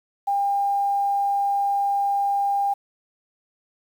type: tone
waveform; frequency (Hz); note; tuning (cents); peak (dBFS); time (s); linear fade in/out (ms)
sine; 801; G5; +37; -19; 0.27-2.74; 10
effects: 8-bit